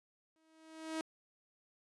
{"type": "tone with exponential growth", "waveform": "sawtooth", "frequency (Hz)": 318.9, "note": "D#4", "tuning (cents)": 43, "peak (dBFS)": -31, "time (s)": [0.36, 1.01], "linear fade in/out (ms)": 0, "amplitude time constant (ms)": 140, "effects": ["resampled to 24000 Hz"]}